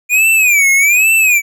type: tone with vibrato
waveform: square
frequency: 2405 Hz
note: D7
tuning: 41 cents sharp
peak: -8 dBFS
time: 0.09-1.42 s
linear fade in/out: 50 ms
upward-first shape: sine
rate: 1.2 Hz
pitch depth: 180 cents each way
effects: none